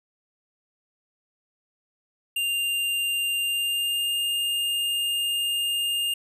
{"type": "tone with pitch glide", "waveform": "square", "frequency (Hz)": [2794, 2818], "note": ["F7", "F7"], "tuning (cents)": [0, 15], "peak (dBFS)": -24, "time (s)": [2.36, 6.14], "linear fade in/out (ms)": 5, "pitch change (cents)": 15, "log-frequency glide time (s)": [3.4, 4.17], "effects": []}